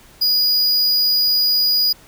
square tone, 4908 Hz, D#8, 25 cents flat, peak -14 dBFS, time 0.21-1.93 s, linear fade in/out 10 ms, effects pink hiss -47 dBFS RMS until 2.07 s

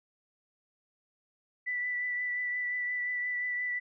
sine tone with vibrato, 1975.5 Hz, B6, in tune, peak -30 dBFS, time 1.66-3.8 s, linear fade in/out 20 ms, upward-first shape triangle, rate 5.7 Hz, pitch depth 18 cents each way, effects none

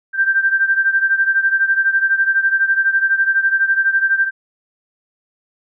sine beating tone pair, 1570 / 1582 Hz, G6 / G6, +2 / +15 cents, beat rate 12 Hz, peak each -14 / -18 dBFS, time 0.13-4.31 s, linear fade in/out 50 ms, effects none

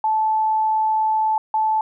sine tone pair in turn, 872 / 872 Hz, A5 / A5, -16 / -16 cents, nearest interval unison, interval 0 cents, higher neither, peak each -16 dBFS, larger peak neither, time 0.04-1.38 / 1.54-1.81 s, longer first, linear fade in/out 2 ms, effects none

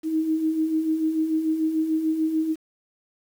sine beating tone pair, 311.1 / 317.9 Hz, D#4 / D#4, 0 / +37 cents, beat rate 6.8 Hz, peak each -30 / -21 dBFS, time 0.03-2.56 s, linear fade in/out 50 ms, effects 8-bit

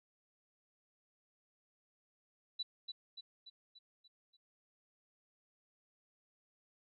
sine tone with echo, 3961 Hz, B7, 4 cents sharp, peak -36 dBFS, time 2.59-2.63 s, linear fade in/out 10 ms, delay 290 ms, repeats 6, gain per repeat -5 dB, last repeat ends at 4.37 s, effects none

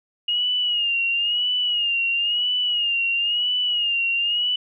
sine tone with vibrato, 2861 Hz, F7, 41 cents sharp, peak -19 dBFS, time 0.28-4.56 s, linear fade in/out 5 ms, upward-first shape sine, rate 0.99 Hz, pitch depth 70 cents each way, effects none

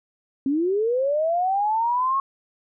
sine linear sweep, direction up, 261.6 to 1100 Hz, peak -19 dBFS, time 0.46-2.2 s, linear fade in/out 2 ms, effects none

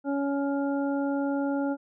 harmonic tone, 280 Hz, C#4, 18 cents sharp, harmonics 1 / 2 / 3 / 5, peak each -26 / -32 / -36 / -40 dBFS, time 0.04-1.77 s, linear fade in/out 50 ms, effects none

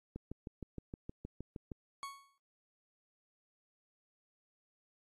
click train, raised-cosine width 3 ms, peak -30 dBFS, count 11, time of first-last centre 0.16-1.718 s, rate 6.42 Hz
40% pulse tone with exponential decay, 1108.7 Hz, C#6, in tune, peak -38 dBFS, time 2.03-2.38 s, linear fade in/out 0 ms, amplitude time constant 75 ms
effects AAC 32 kbps

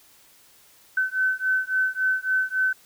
sine beating tone pair, 1521 / 1524.6 Hz, F#6 / G6, +47 / -49 cents, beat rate 3.6 Hz, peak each -24 dBFS, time 0.97-2.73 s, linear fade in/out 5 ms, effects white hiss -55 dBFS RMS until 2.85 s

